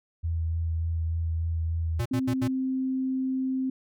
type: tone with vibrato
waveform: sine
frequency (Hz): 82.2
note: E2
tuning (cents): -4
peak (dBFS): -25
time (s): 0.23-2.02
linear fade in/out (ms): 20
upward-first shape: sine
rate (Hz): 3.4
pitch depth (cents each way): 17
type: tone bursts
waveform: square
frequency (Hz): 118.3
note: A#2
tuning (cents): +26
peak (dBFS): -27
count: 4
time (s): 1.99-2.48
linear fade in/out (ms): 10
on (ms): 67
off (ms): 74
type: tone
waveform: sine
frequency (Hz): 261.6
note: C4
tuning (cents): 0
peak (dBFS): -25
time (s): 2.11-3.7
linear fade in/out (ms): 5
effects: none

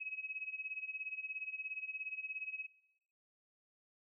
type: tone with tremolo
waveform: sine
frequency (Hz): 2554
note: D#7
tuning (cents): +45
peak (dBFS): -37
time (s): 0-2.67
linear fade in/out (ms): 20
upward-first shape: sine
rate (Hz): 17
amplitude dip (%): 80
effects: noise-tail reverb RT60 1.0 s tail -21 dB re dry

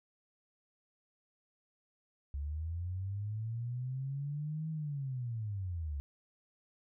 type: linear two-way sweep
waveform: sine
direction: up then down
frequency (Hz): 68.8 to 159.8 to 68.8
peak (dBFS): -35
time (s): 2.34-6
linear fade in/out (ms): 0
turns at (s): 4.7
effects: none

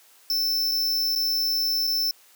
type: tone with dropouts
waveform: square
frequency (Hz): 5320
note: E8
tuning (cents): +15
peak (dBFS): -22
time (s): 0.3-2.11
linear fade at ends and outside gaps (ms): 1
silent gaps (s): 0.714-0.718 / 1.152-1.159 / 1.87-1.874
effects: white hiss -55 dBFS RMS until 2.35 s + high-pass 400 Hz 12 dB/octave

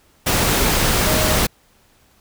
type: tone in noise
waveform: sine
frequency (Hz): 622.3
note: D#5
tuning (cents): 0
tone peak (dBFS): -23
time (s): 1.06-1.36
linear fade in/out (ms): 10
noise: pink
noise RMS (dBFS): -17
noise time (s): 0.26-1.47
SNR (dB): -9
effects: pink hiss -56 dBFS RMS until 2.2 s

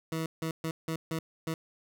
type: tone bursts at uneven times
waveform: 20% pulse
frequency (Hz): 161.5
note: E3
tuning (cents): -35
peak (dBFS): -26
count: 6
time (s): 0.12-0.26 / 0.42-0.51 / 0.64-0.71 / 0.88-0.96 / 1.11-1.19 / 1.47-1.54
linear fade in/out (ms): 2
effects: none

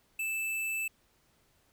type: tone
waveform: square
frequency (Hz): 2637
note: E7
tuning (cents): 0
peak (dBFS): -32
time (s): 0.19-0.88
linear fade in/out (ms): 5
effects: pink hiss -69 dBFS RMS until 1.72 s

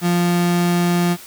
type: tone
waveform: 35% pulse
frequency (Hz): 174.61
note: F3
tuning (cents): 0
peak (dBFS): -13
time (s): 0.01-1.17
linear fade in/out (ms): 50
effects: white hiss -39 dBFS RMS until 1.26 s

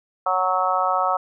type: harmonic tone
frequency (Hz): 185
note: F#3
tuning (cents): 0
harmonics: 3 / 4 / 5 / 6 / 7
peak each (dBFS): -27 / -23 / -26 / -25 / -23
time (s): 0.26-1.17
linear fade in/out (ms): 5
effects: none

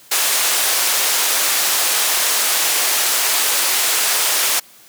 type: band-pass noise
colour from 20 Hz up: white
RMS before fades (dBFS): -17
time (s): 0.11-4.6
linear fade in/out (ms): 10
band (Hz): 510 to 13000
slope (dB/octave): 12
effects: white hiss -46 dBFS RMS until 4.88 s + high-pass 100 Hz 12 dB/octave

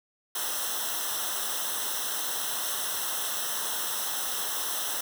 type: noise with comb filter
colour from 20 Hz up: white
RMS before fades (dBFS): -31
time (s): 0.35-5.01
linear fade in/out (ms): 5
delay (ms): 0.43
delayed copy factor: -0.95
effects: none

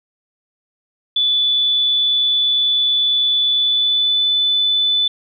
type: tone with pitch glide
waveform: sine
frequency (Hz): 3471 to 3499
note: A7 to A7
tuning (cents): -24 to -10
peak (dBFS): -13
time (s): 1.16-5.08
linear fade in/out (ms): 5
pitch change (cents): +14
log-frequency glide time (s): 3.51-4.29
effects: none

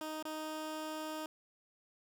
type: tone with dropouts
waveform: 15% pulse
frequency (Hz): 311.1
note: D#4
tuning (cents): 0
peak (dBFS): -33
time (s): 0.01-1.26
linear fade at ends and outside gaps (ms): 1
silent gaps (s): 0.226-0.252
effects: none

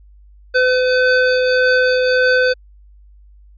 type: tone pair together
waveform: square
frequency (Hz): 507 / 1519.3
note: B4 / F#6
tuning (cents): +45 / +45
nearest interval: octave + perfect fifth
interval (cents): 1900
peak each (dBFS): -14 / -17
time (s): 0.54-2.54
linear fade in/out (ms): 20
effects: added 50 Hz sine -42 dBFS peak until 3.57 s + resampled to 11025 Hz

